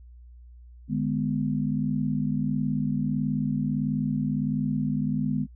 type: chord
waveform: sine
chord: G# diminished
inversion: second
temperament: just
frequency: 149.51 / 207.7 / 249.2 Hz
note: D3 / G#3 / B3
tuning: +31 / 0 / +16 cents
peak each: -28 dBFS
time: 0.88-5.47 s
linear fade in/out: 50 ms
effects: noise-tail reverb RT60 0.1 s tail -24 dB re dry + added 60 Hz sine -45 dBFS peak until 5.55 s